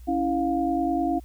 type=tone cluster; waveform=sine; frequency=278.2 / 327.9 / 706 Hz; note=C#4 / E4 / F5; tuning=+6 / -9 / +19 cents; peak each=-26 dBFS; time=0.07-1.2 s; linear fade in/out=20 ms; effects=added 60 Hz sine -41 dBFS peak until 1.24 s + white hiss -61 dBFS RMS until 1.24 s